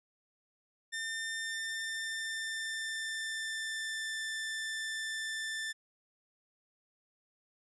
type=tone with pitch glide; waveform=sawtooth; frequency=1800 to 1773.2 Hz; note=A6 to A6; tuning=+39 to +13 cents; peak=-32 dBFS; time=0.92-5.73 s; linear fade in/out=20 ms; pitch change=-26 cents; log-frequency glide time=1.41-4.22 s; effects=resampled to 24000 Hz